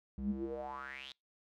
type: tone with band-pass filter sweep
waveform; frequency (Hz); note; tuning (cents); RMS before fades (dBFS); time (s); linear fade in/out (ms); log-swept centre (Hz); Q
square; 66.7; C2; +34; -41; 0.18-1.12; 0; 140 to 3800; 7.4
effects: noise-tail reverb RT60 0.2 s tail -26 dB re dry